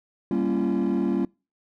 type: chord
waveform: triangle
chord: G half-diminished seventh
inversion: none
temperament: equal with one note detuned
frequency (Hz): 196 / 233.1 / 277.2 / 341.3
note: G3 / Bb3 / Db4 / F4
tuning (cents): 0 / 0 / 0 / -40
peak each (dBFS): -24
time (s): 0.31-1.25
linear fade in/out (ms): 2
effects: noise-tail reverb RT60 0.3 s tail -26 dB re dry + tanh soft clip ceiling -15 dBFS